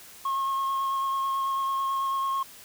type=tone with vibrato; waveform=sine; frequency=1082 Hz; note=C#6; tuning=42 cents flat; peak=-22 dBFS; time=0.25-2.43 s; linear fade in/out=5 ms; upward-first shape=sine; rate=9.1 Hz; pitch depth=13 cents each way; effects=tanh soft clip ceiling -24 dBFS + white hiss -48 dBFS RMS until 2.64 s